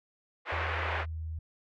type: band-pass noise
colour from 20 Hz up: white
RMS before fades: -34 dBFS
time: 0.45-1.06 s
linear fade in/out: 50 ms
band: 410 to 2200 Hz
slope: 24 dB/octave
type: tone with pitch glide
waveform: sine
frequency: 82.41 to 79.97 Hz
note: E2 to D#2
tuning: 0 to +48 cents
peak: -34 dBFS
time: 0.52-1.39 s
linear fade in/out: 5 ms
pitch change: -52 cents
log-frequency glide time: 0.71-1.15 s
effects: none